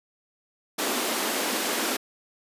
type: high-pass noise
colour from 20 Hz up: pink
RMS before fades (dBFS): -27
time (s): 0.78-1.97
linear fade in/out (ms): 10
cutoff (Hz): 220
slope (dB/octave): 48
effects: resampled to 32000 Hz